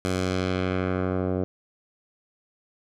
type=tone with low-pass filter sweep; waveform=10% pulse; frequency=92.5 Hz; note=F#2; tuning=in tune; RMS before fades=-26 dBFS; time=0.05-1.44 s; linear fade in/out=0 ms; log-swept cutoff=10000 to 600 Hz; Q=1; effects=none